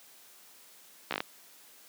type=slowing click train; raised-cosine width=0.3 ms; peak=-14 dBFS; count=6; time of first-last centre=1.11-1.204 s; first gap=14 ms; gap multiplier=1.15; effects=white hiss -56 dBFS RMS until 1.88 s + high-pass 200 Hz 12 dB/octave